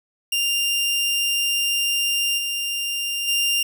sawtooth tone with level steps, 2794 Hz, F7, in tune, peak -16 / -20 / -15 dBFS, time 0.32-3.63 s, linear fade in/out 5 ms, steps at 2.37 / 3.27 s, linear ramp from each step 20 ms, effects none

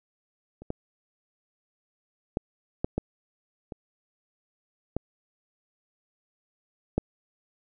clicks, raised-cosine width 2 ms, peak -30 / -17 / -12 / -12 / -13 / -23 / -14 / -10 dBFS, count 8, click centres 0.62 / 0.704 / 2.371 / 2.845 / 2.98 / 3.722 / 4.966 / 6.98 s, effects none

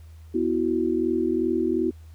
sine chord, B suspended fourth, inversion none, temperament equal with one note detuned, 246.9 / 327.4 / 370 Hz, B3 / E4 / F#4, 0 / -12 / 0 cents, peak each -27 / -24 / -25 dBFS, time 0.34-1.91 s, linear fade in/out 10 ms, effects added 80 Hz sine -42 dBFS peak until 2.14 s + pink hiss -61 dBFS RMS until 2.14 s

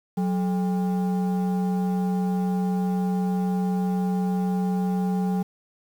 sine tone with frequency modulation, 185 Hz, F#3, in tune, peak -20 dBFS, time 0.17-5.43 s, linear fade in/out 10 ms, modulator 616 Hz, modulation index 0.52, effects tanh soft clip ceiling -18 dBFS + 8-bit

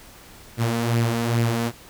sawtooth tone with flanger, 116.8 Hz, A#2, 4 cents sharp, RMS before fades -22 dBFS, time 0.57-1.72 s, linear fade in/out 50 ms, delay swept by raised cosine 0.39 to 4.59 ms, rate 2.4 Hz, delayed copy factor +0.5, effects pink hiss -46 dBFS RMS until 1.89 s

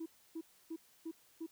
sine tone bursts, 325.9 Hz, E4, 20 cents flat, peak -38 dBFS, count 5, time 0-1.465 s, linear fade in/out 10 ms, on 61 ms, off 290 ms, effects tanh soft clip ceiling -37 dBFS + white hiss -67 dBFS RMS until 1.51 s

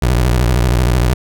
25% pulse tone with vibrato, 61 Hz, B1, 21 cents flat, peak -7 dBFS, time 0.02-1.14 s, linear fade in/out 5 ms, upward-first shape square, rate 13 Hz, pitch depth 150 cents each way, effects none

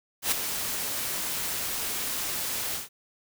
white noise with ADSR envelope, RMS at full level -23 dBFS, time 0.22-2.89 s, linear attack 100 ms, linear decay 6 ms, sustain -8 dB, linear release 150 ms, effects none

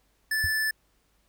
square tone, 1749 Hz, A6, 11 cents flat, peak -25 dBFS, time 0.31-0.71 s, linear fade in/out 5 ms
sine tone with exponential decay, 83 Hz, E2, 12 cents sharp, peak -24 dBFS, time 0.44-0.53 s, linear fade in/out 0 ms, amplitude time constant 18 ms
effects added 50 Hz sine -69 dBFS peak until 1.28 s + pink hiss -69 dBFS RMS until 1.28 s

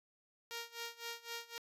5% pulse tone with tremolo, 466.2 Hz, A#4, in tune, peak -29 dBFS, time 0.51-1.58 s, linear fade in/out 0 ms, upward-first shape sine, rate 3.9 Hz, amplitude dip 90%, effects resampled to 32000 Hz

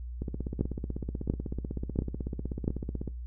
two click trains, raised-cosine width 3 ms, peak -21 / -13 dBFS, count 47 / 4, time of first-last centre 0.22-3.077 / 0.61-2.679 s, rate 16.1 / 1.45 Hz, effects noise-tail reverb RT60 0.2 s tail -20 dB re dry + added 60 Hz sine -36 dBFS peak until 3.26 s

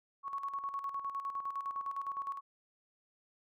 sine tone with tremolo, 1108.7 Hz, C#6, in tune, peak -34 dBFS, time 0.23-2.41 s, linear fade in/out 50 ms, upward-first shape square, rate 9.8 Hz, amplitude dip 60%, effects none

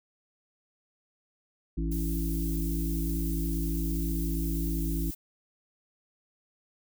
harmonic tone, 55 Hz, A1, in tune, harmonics 1 / 3 / 5 / 6, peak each -29 / -34 / -36 / -37 dBFS, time 1.77-5.11 s, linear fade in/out 10 ms
violet noise, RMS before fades -41 dBFS, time 1.91-5.15 s, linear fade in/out 10 ms
effects none

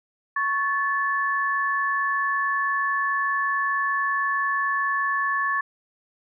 sine tone pair together, 1108.7 / 1737.7 Hz, C#6 / A6, 0 / -22 cents, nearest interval minor sixth, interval 778 cents, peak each -24 dBFS, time 0.36-5.61 s, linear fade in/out 5 ms, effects none

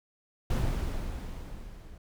brown noise with level ramp, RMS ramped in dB -26 to -48 dBFS, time 0.5-1.98 s, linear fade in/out 5 ms, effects none

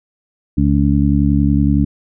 harmonic tone, 70.8 Hz, C#2, 37 cents sharp, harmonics 1 / 2 / 3 / 4, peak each -16 / -16 / -16 / -16 dBFS, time 0.57-1.85 s, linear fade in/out 10 ms, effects none

